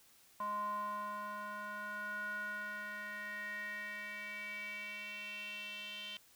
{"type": "tone with band-pass filter sweep", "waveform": "square", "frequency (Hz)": 207.7, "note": "G#3", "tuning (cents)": 0, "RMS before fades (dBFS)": -43, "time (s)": [0.4, 6.17], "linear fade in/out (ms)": 2, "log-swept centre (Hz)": [1000, 3100], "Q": 6.8, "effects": ["white hiss -65 dBFS RMS until 6.35 s"]}